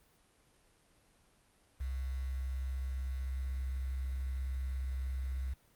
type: tone with quantisation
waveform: sine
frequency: 65.41 Hz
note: C2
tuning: in tune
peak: -34 dBFS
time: 1.8-5.54 s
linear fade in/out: 10 ms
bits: 9
effects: pink hiss -68 dBFS RMS until 5.75 s + Opus 32 kbps